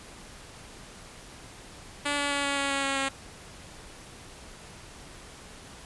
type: tone with pitch steps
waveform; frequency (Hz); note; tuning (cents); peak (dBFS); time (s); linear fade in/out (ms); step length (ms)
5% pulse; 288.4 / 285.9 / 283.4 / 281 / 278.6 / 276.2 / 273.8 / 271.4; D4 / D4 / C#4 / C#4 / C#4 / C#4 / C#4 / C#4; -31 / -46 / +38 / +24 / +9 / -6 / -21 / -36; -15; 2.05-3.09; 10; 130
effects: pink hiss -47 dBFS RMS until 5.85 s + resampled to 24000 Hz